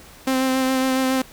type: tone with vibrato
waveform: sawtooth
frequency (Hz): 261.6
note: C4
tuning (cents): 0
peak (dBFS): -14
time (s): 0.27-1.22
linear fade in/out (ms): 5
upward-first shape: sine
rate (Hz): 7.2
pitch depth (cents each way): 17
effects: pink hiss -45 dBFS RMS until 1.32 s